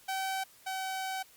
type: tone pair in turn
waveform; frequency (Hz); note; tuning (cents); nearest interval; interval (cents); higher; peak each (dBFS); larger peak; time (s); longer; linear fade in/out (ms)
sawtooth; 767 / 761.7; G5 / G5; -38 / -50; unison; 12; first; -28 / -30; first; 0.08-0.44 / 0.66-1.23; second; 10
effects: white hiss -59 dBFS RMS until 1.36 s + Opus 48 kbps